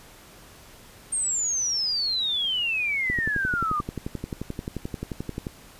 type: exponential sweep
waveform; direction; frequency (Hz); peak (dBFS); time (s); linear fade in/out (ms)
sine; down; 8770 to 1174.7; -23; 1.12-3.81; 10
type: click train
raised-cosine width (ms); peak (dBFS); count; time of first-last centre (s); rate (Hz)
3; -17; 28; 3.1-5.468; 11.4
effects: pink hiss -49 dBFS RMS until 5.79 s + resampled to 32000 Hz